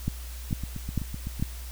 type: two click trains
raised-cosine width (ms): 5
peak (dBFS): -21 / -13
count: 8 / 4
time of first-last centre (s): 0.51-1.397 / 0.08-1.425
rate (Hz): 7.89 / 2.23
effects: added 60 Hz sine -36 dBFS peak until 1.71 s + white hiss -46 dBFS RMS until 1.71 s